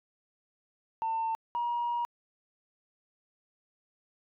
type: tone pair in turn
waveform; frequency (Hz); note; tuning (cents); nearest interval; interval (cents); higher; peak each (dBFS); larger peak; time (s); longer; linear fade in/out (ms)
sine; 899 / 952.5; A5 / A#5; +37 / +37; minor second; 100; second; -27; neither; 1.02-1.35 / 1.55-2.05; second; 0
effects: tanh soft clip ceiling -25 dBFS